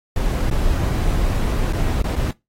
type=noise with dropouts; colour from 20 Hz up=brown; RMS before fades=-19 dBFS; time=0.16-2.31 s; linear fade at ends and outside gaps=2 ms; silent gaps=0.5-0.511 / 1.726-1.732 / 2.017-2.041 / 2.155-2.163 s; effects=noise-tail reverb RT60 0.2 s tail -21 dB re dry + AAC 48 kbps